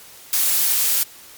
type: noise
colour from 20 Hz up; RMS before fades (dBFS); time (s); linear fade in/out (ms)
blue; -18; 0.33-1.03; 0
effects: white hiss -43 dBFS RMS until 1.37 s + MP3 96 kbps